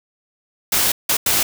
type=noise bursts at uneven times; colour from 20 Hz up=white; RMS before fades=-17 dBFS; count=3; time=0.72-0.92 / 1.09-1.17 / 1.26-1.43 s; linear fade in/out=5 ms; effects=none